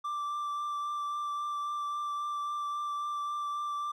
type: tone with vibrato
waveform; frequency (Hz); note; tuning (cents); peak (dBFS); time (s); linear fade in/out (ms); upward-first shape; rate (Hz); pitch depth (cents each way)
triangle; 1174.7; D6; 0; -30; 0.04-3.92; 10; triangle; 3.7; 14
effects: none